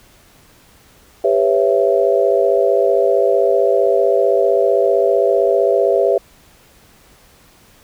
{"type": "chord", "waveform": "sine", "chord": "C# half-diminished seventh", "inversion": "second", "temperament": "just", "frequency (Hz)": [399.1, 498.9, 554.4, 665.2], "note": ["G4", "B4", "C#5", "E5"], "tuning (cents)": [31, 17, 0, 16], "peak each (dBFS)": [-16, -17, -17, -17], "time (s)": [1.24, 6.18], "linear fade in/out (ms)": 5, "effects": ["pink hiss -49 dBFS RMS until 7.83 s"]}